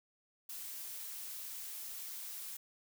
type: noise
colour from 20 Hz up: blue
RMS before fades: -45 dBFS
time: 0.49-2.57 s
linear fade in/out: 5 ms
effects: none